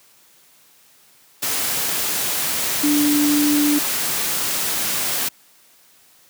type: tone in noise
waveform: sine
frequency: 293.7 Hz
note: D4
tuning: in tune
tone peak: -15 dBFS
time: 2.83-3.79 s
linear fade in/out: 10 ms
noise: white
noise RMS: -22 dBFS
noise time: 1.42-5.29 s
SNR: +4 dB
effects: white hiss -53 dBFS RMS until 6.29 s + high-pass 100 Hz 12 dB/octave